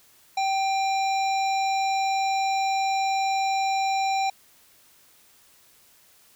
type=harmonic tone with a mistuned harmonic; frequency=795 Hz; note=G5; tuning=24 cents sharp; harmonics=1 / 3 / 5 / 7 / 9; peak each=-22 / -32 / -36 / -39 / -41 dBFS; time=0.37-4.3 s; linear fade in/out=5 ms; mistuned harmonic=1; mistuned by=-42 cents; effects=white hiss -57 dBFS RMS until 6.35 s